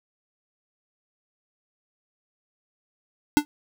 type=tone with exponential decay; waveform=square; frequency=295.2 Hz; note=D4; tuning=9 cents sharp; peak=-10 dBFS; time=3.37-3.45 s; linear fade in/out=0 ms; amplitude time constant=16 ms; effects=none